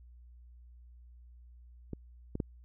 clicks, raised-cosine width 3 ms, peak -25 / -23 / -19 dBFS, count 3, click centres 1.933 / 2.354 / 2.402 s, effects added 60 Hz sine -52 dBFS peak until 2.64 s

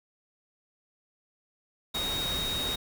sine tone in noise, 3754 Hz, A#7, 11 cents sharp, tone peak -30 dBFS, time 1.94-2.76 s, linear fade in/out 10 ms, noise pink, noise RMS -35 dBFS, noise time 1.94-2.76 s, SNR +2 dB, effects none

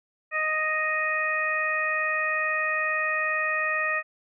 harmonic tone, 622.3 Hz, D#5, in tune, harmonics 1 / 2 / 3 / 4, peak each -33 / -30 / -26 / -30 dBFS, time 0.31-4.03 s, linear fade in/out 50 ms, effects none

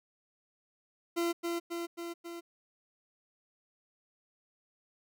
40% pulse tone with echo, 340.9 Hz, F4, 42 cents flat, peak -28 dBFS, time 1.16-1.33 s, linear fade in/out 20 ms, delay 270 ms, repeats 4, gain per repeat -3 dB, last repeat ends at 2.41 s, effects none

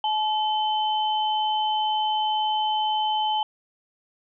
sine tone pair together, 859 / 3061 Hz, A5 / G7, -42 / -42 cents, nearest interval octave + minor seventh, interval 2200 cents, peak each -22 / -28 dBFS, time 0.04-3.43 s, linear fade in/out 2 ms, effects none

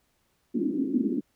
pink band-pass noise, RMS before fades -27 dBFS, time 0.54-1.21 s, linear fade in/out 10 ms, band 220 to 330 Hz, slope 48 dB/octave, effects pink hiss -71 dBFS RMS until 1.35 s

